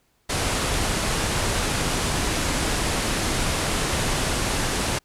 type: low-pass noise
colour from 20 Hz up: pink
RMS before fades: -24 dBFS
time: 0.29-4.99 s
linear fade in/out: 10 ms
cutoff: 11000 Hz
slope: 48 dB/octave
effects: pink hiss -66 dBFS RMS until 5.04 s